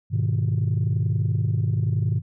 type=chord; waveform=sine; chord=G# minor; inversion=none; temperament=just; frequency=103.83 / 124.59 / 155.74 Hz; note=G#2 / B2 / D#3; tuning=0 / +16 / +2 cents; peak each=-21 / -23 / -25 dBFS; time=0.1-2.22 s; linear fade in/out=50 ms; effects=tanh soft clip ceiling -15 dBFS